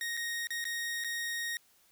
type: tone with dropouts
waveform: sawtooth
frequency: 1867 Hz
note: A#6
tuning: 2 cents sharp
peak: -30 dBFS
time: 0.01-1.57 s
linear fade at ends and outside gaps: 1 ms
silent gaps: 0.169-0.173 / 0.471-0.505 / 0.642-0.652 / 1.039-1.045 s
effects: white hiss -66 dBFS RMS until 1.91 s